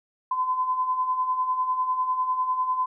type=beating tone pair; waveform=sine; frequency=1011 / 1021 Hz; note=B5 / C6; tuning=+40 / -43 cents; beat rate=10 Hz; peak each=-31 / -23 dBFS; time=0.31-2.86 s; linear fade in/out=5 ms; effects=none